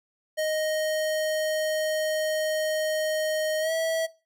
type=tone with pitch glide; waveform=square; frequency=622.3 to 650.2 Hz; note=D#5 to E5; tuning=0 to -24 cents; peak=-25 dBFS; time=0.37-4.07 s; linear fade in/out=20 ms; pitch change=+76 cents; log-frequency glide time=3.6-3.72 s; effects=noise-tail reverb RT60 0.3 s tail -20 dB re dry